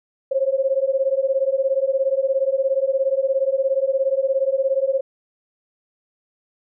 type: beating tone pair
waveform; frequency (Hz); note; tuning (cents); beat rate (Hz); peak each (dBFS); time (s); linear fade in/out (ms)
sine; 529 / 546; C5 / C#5; +19 / -26; 17; -20; 0.31-5.01; 10
effects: none